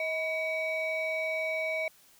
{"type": "ring-modulated tone", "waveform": "triangle", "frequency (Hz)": 813, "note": "G#5", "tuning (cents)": -37, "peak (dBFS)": -24, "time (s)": [0, 1.88], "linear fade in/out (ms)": 2, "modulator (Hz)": 1450, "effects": ["white hiss -60 dBFS RMS until 2.19 s"]}